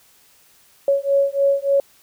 sine beating tone pair, 554.4 / 557.8 Hz, C#5 / C#5, 0 / +11 cents, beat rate 3.4 Hz, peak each -18 dBFS, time 0.88-1.8 s, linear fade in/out 2 ms, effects white hiss -54 dBFS RMS until 2.02 s

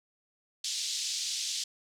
pink band-pass noise, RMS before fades -34 dBFS, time 0.64-1.64 s, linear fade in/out 5 ms, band 3600 to 7200 Hz, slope 24 dB/octave, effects none

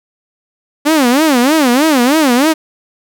sawtooth tone with vibrato, 277.2 Hz, C#4, in tune, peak -4 dBFS, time 0.85-2.54 s, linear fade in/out 20 ms, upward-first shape sine, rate 3.2 Hz, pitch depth 260 cents each way, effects none

